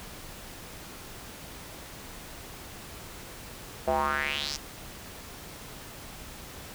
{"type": "tone with band-pass filter sweep", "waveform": "square", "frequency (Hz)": 71.8, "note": "D2", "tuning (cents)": -39, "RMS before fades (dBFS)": -29, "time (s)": [3.87, 4.57], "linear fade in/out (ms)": 10, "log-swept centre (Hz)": [620, 5900], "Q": 4.1, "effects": ["pink hiss -44 dBFS RMS until 6.74 s"]}